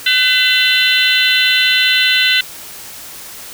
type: harmonic tone with a mistuned harmonic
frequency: 505 Hz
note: B4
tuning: 39 cents sharp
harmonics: 3 / 4 / 5 / 6 / 7 / 8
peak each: -17 / -17 / -17 / -17 / -17 / -17 dBFS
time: 0.06-2.41 s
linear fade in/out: 5 ms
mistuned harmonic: 5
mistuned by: +110 cents
effects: white hiss -32 dBFS RMS until 3.53 s